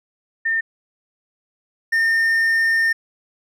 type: tone pair in turn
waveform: sine / triangle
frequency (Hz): 1810 / 1816.8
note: A6 / A#6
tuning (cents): +48 / -45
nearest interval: unison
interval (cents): 7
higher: second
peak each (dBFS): -17 / -13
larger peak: second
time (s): 0.45-0.61 / 1.92-2.93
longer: second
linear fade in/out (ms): 10
effects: none